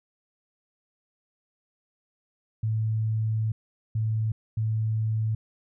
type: tone bursts at uneven times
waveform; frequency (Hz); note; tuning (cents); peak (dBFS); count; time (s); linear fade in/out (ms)
sine; 110; A2; 0; -23; 3; 2.63-3.52 / 3.95-4.32 / 4.57-5.35; 5
effects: none

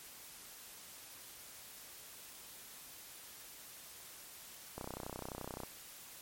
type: click train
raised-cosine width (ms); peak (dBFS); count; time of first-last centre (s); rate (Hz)
1; -28; 28; 4.78-5.634; 31.6
effects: white hiss -53 dBFS RMS until 6.21 s + MP3 64 kbps

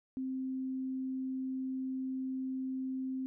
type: tone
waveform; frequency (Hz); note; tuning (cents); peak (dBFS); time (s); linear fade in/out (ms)
sine; 261.6; C4; 0; -34; 0.17-3.26; 0
effects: none

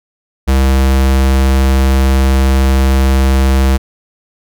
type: tone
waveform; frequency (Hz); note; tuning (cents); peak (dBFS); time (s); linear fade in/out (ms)
square; 66.5; C2; +29; -8; 0.47-3.78; 20
effects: none

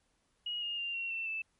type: tone with pitch steps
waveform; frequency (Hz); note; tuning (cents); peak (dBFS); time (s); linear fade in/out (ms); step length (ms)
sine; 2893 / 2840 / 2788 / 2737 / 2687 / 2638; F#7 / F7 / F7 / F7 / E7 / E7; -40 / +28 / -4 / -36 / +33 / +1; -34; 0.46-1.42; 5; 160
effects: pink hiss -75 dBFS RMS until 1.59 s + MP3 48 kbps

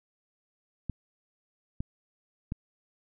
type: clicks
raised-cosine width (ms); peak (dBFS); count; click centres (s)
5; -20; 3; 0.897 / 1.805 / 2.521
effects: none

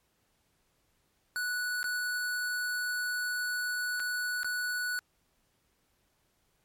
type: tone with dropouts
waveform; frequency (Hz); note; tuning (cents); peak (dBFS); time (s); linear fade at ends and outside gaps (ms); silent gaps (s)
square; 1476; F#6; -5; -31; 1.36-4.99; 0; 1.83-1.842 / 3.997-4.001 / 4.432-4.445
effects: pink hiss -73 dBFS RMS until 6.64 s + MP3 64 kbps

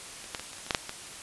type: clicks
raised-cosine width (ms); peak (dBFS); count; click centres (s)
0.2; -26 / -14 / -20 / -25 / -28 / -23 / -8 / -6 / -17; 9; 0.242 / 0.348 / 0.396 / 0.532 / 0.583 / 0.665 / 0.708 / 0.748 / 0.894
effects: white hiss -43 dBFS RMS until 1.22 s + resampled to 24000 Hz

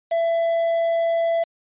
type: tone with quantisation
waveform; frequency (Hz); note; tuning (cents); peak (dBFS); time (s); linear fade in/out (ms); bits
triangle; 668; E5; +23; -16; 0.11-1.44; 10; 6
effects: resampled to 8000 Hz

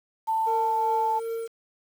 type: tone with pitch glide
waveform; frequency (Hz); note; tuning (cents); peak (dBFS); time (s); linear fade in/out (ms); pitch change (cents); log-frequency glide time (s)
sine; 889 to 877.8; A5 to A5; +18 to -4; -22; 0.27-1.2; 20; -22; 0.46-0.85
type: tone with tremolo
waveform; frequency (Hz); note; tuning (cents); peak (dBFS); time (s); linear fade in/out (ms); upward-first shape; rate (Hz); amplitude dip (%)
triangle; 456.6; A#4; -36; -25; 0.46-1.48; 20; triangle; 2.6; 55
effects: 8-bit

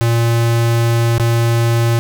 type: tone with dropouts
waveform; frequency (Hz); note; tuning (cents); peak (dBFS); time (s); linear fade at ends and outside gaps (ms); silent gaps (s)
square; 116.54; A#2; 0; -12; 0.01-1.99; 0; 1.181-1.198
effects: none

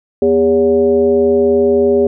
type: tone with frequency modulation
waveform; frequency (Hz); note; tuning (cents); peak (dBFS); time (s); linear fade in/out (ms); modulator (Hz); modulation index
sine; 404.4; G#4; -46; -8; 0.22-2.07; 2; 161; 0.84
effects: none

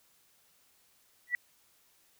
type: tone with exponential growth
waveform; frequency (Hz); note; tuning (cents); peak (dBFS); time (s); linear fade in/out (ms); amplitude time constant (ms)
sine; 1950; B6; -23; -22; 1.27-1.35; 1; 16
effects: white hiss -67 dBFS RMS until 2.19 s

